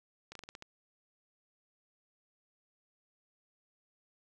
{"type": "slowing click train", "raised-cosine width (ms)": 0.2, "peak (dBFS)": -29, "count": 7, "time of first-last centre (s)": [0.32, 0.624], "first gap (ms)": 33, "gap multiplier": 1.17, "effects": []}